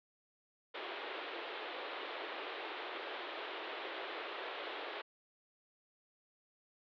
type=band-pass noise; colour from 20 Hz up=pink; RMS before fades=-44 dBFS; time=0.74-5.02 s; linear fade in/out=10 ms; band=340 to 3800 Hz; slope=48 dB/octave; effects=none